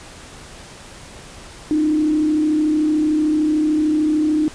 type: tone with frequency modulation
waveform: sine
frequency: 306.3 Hz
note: D#4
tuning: 27 cents flat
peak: -14 dBFS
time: 1.71-4.48 s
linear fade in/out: 0 ms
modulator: 33.4 Hz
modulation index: 0.38
effects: pink hiss -39 dBFS RMS until 4.54 s + resampled to 22050 Hz